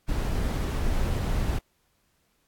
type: noise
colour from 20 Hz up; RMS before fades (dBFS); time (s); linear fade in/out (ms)
brown; -26; 0.08-1.59; 10
effects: pink hiss -70 dBFS RMS until 2.47 s + AAC 64 kbps